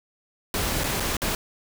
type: noise with dropouts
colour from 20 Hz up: pink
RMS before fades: -26 dBFS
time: 0.54-1.35 s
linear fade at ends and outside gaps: 1 ms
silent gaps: 0.836-0.841 / 0.999-1.004 / 1.168-1.218 s
effects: none